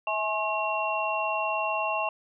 sine tone cluster, 647 / 844 / 1075 / 2738 Hz, E5 / G#5 / C6 / F7, -32 / +28 / +47 / -35 cents, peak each -31 dBFS, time 0.07-2.09 s, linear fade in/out 2 ms, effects none

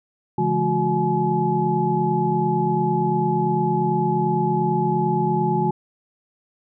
sine tone cluster, 140.9 / 169.7 / 212.4 / 364.9 / 850 Hz, C#3 / F3 / G#3 / F#4 / G#5, +29 / -49 / +39 / -24 / +40 cents, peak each -26 / -24 / -26 / -24 / -22 dBFS, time 0.38-5.71 s, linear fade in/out 5 ms, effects none

